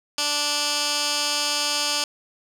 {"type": "tone with band-pass filter", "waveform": "15% pulse", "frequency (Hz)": 292.9, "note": "D4", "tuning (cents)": -5, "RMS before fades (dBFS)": -24, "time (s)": [0.18, 2.04], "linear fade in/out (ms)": 2, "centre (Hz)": 5200, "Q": 1.4, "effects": []}